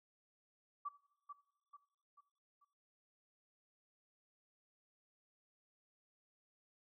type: tone with echo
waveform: sine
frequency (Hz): 1154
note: D6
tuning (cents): -31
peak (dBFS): -39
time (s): 0.85-0.89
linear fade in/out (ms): 10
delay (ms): 440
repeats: 4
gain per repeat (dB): -7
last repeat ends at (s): 2.65
effects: noise-tail reverb RT60 0.8 s tail -18 dB re dry